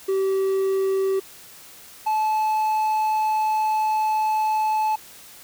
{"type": "tone pair in turn", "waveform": "triangle", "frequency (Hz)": [385.6, 865.6], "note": ["G4", "A5"], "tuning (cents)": [-28, -29], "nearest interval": "octave + major second", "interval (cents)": 1399, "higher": "second", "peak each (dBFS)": -17, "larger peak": "neither", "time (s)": [[0.08, 1.2], [2.06, 4.96]], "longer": "second", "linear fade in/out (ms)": 10, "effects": ["white hiss -45 dBFS RMS until 5.43 s"]}